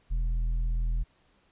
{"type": "tone with tanh clipping", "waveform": "triangle", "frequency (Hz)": 41.2, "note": "E1", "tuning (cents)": 0, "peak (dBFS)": -26, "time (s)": [0.1, 1.04], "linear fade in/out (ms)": 20, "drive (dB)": 10, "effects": ["pink hiss -66 dBFS RMS until 1.51 s", "resampled to 8000 Hz"]}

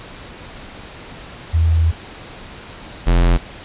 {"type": "tone pair in turn", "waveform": ["sine", "square"], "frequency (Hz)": [81.7, 43.15], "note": ["E2", "F1"], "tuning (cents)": [-15, -20], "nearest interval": "major seventh", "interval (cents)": 1105, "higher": "first", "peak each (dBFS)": -11, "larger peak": "neither", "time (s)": [[1.53, 1.92], [3.06, 3.38]], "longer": "first", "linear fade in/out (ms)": 20, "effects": ["pink hiss -36 dBFS RMS until 3.64 s", "resampled to 8000 Hz"]}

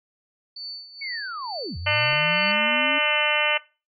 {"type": "tone with tremolo", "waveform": "sine", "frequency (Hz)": 4500, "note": "C#8", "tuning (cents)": 25, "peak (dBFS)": -31, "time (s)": [0.56, 2.52], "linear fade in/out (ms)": 5, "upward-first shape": "sine", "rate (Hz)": 2.2, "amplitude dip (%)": 75}
{"type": "linear two-way sweep", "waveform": "sine", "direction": "down then up", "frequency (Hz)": [2265, 78.5, 283.6], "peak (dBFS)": -30, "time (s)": [1.01, 2.99], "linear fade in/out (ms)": 10, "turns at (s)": 1.77}
{"type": "harmonic tone", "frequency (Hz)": 300.1, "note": "D4", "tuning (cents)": 38, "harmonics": [2, 3, 4, 5, 6, 7, 8, 9, 10], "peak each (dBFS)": [-28, -30, -31, -29, -32, -26, -29, -27, -26], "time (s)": [1.86, 3.58], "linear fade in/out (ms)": 10}
{"type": "clicks", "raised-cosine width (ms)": 2, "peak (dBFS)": [-34, -32], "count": 2, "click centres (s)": [2.129, 2.132]}
{"effects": ["noise-tail reverb RT60 0.3 s tail -19 dB re dry"]}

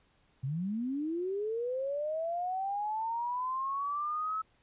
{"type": "linear sweep", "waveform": "sine", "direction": "up", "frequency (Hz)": [124.4, 1303], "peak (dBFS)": -31, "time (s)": [0.43, 4.42], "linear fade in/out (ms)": 10, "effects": ["pink hiss -69 dBFS RMS until 4.62 s", "resampled to 8000 Hz"]}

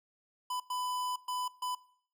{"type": "tone bursts at uneven times", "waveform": "square", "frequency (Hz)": 999, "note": "B5", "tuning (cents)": 20, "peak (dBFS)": -34, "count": 4, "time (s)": [[0.5, 0.6], [0.7, 1.16], [1.28, 1.48], [1.62, 1.75]], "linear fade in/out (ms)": 5, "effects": ["noise-tail reverb RT60 0.6 s tail -21 dB re dry"]}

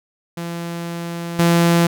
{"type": "tone with level steps", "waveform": "sawtooth", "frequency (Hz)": 170, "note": "F3", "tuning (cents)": -46, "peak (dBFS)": [-21, -8], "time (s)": [0.37, 1.87], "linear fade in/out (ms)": 5, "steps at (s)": 1.39, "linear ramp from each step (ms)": 2, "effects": []}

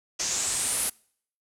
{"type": "noise with low-pass filter sweep", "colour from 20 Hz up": "white", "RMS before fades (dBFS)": -28, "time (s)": [0.19, 0.9], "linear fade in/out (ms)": 10, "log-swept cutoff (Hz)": [6200, 11000], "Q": 4, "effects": ["noise-tail reverb RT60 0.6 s tail -26 dB re dry"]}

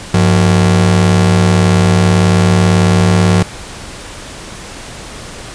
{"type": "ring-modulated tone", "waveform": "45% pulse", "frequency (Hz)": 138.59, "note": "C#3", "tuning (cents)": 0, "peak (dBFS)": -4, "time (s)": [0.14, 3.43], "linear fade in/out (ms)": 2, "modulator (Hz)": 39.1, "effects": ["pink hiss -29 dBFS RMS until 5.54 s", "resampled to 22050 Hz"]}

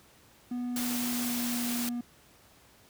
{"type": "tone with pitch glide", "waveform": "triangle", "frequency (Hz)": [245.2, 240.6], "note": ["B3", "B3"], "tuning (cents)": [-12, -45], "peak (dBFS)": -29, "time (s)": [0.51, 2.01], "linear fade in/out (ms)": 5, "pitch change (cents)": -33, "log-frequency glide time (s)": [0.79, 1.54]}
{"type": "noise", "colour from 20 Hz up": "white", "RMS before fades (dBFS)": -35, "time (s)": [0.76, 1.89], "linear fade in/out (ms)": 2}
{"effects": ["pink hiss -59 dBFS RMS until 2.89 s", "high-pass 60 Hz 12 dB/octave"]}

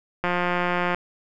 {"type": "click train", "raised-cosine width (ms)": 0.5, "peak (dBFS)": -9, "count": 126, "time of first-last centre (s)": [0.24, 0.946], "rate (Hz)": 177, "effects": []}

